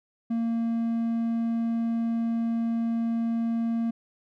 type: tone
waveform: triangle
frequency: 230.1 Hz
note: A#3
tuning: 22 cents flat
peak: -22 dBFS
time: 0.3-3.91 s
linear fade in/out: 10 ms
effects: none